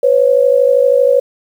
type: tone pair together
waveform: sine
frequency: 498.5 / 551.2 Hz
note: B4 / C#5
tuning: +16 / -10 cents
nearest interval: major second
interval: 174 cents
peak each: -10 dBFS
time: 0.03-1.2 s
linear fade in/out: 5 ms
effects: 7-bit